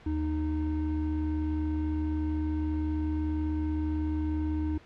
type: tone pair together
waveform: triangle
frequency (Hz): 77 / 308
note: D#2 / D#4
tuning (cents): -17 / -17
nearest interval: 2 octaves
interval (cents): 2400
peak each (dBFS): -28 / -28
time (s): 0.06-4.78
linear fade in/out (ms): 5
effects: pink hiss -54 dBFS RMS until 4.85 s + low-pass 3000 Hz 12 dB/octave